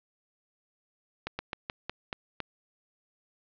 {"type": "slowing click train", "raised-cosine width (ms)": 0.3, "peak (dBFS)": -17, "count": 7, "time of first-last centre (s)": [1.27, 2.403], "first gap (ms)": 120, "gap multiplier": 1.18, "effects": ["resampled to 11025 Hz", "8-bit"]}